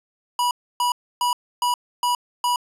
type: tone bursts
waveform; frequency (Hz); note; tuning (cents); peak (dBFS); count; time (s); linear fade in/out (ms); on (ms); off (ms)
square; 975; B5; -23; -19; 6; 0.39-2.56; 2; 120; 290
effects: resampled to 32000 Hz